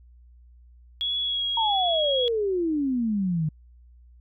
sine tone with vibrato, 3338 Hz, G#7, 8 cents sharp, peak -24 dBFS, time 1.01-2.28 s, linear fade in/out 0 ms, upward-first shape sine, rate 1.6 Hz, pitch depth 21 cents each way
sine exponential sweep, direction down, 932.3 to 150 Hz, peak -22 dBFS, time 1.57-3.49 s, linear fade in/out 5 ms
effects added 60 Hz sine -49 dBFS peak until 4.2 s

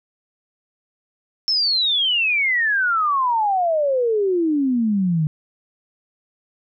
sine exponential sweep, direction down, 5400 to 150 Hz, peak -16 dBFS, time 1.48-5.27 s, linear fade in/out 0 ms, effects none

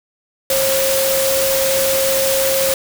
sine tone in noise, 537 Hz, C5, 45 cents sharp, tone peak -16 dBFS, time 0.5-2.74 s, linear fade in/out 2 ms, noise white, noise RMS -19 dBFS, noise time 0.5-2.74 s, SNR 0 dB, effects none

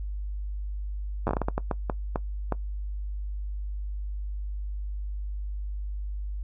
slowing click train, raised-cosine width 1 ms, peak -12 dBFS, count 13, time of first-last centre 1.27-2.523 s, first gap 9 ms, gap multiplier 1.4, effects noise-tail reverb RT60 0.1 s tail -19 dB re dry + added 50 Hz sine -30 dBFS peak until 6.43 s

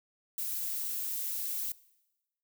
violet noise, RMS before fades -35 dBFS, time 0.38-1.72 s, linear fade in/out 2 ms, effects noise-tail reverb RT60 1.0 s tail -21 dB re dry

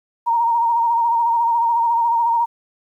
sine tone with vibrato, 932.3 Hz, A#5, in tune, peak -14 dBFS, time 0.26-2.46 s, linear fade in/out 20 ms, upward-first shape sine, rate 14 Hz, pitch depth 38 cents each way, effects 9-bit

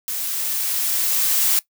blue noise with level ramp, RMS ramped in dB -26 to -17 dBFS, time 0.08-1.59 s, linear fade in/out 0 ms, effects noise-tail reverb RT60 0.1 s tail -19 dB re dry

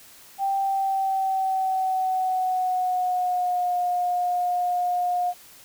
sine tone with pitch glide, 784 to 714.8 Hz, G5 to F5, 0 to +40 cents, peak -21 dBFS, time 0.38-5.34 s, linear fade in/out 50 ms, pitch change -160 cents, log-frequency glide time 0.57-3.75 s, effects white hiss -49 dBFS RMS until 5.64 s

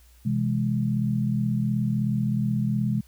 sine chord, C augmented, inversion none, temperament equal with one note detuned, 128.57 / 164.81 / 207.7 Hz, C3 / E3 / G#3, -30 / 0 / 0 cents, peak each -25 / -30 / -25 dBFS, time 0.25-3.01 s, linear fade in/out 10 ms, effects added 60 Hz sine -52 dBFS peak until 3.07 s + white hiss -60 dBFS RMS until 3.07 s

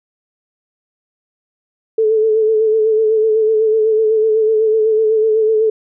sine tone with vibrato, 437.3 Hz, A4, 11 cents flat, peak -10 dBFS, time 1.98-5.7 s, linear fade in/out 5 ms, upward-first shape sine, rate 8 Hz, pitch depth 37 cents each way, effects none

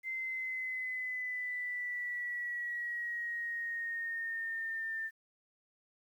sine exponential sweep, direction down, 2077 to 1788 Hz, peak -35 dBFS, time 0.03-5.11 s, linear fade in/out 50 ms, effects 11-bit

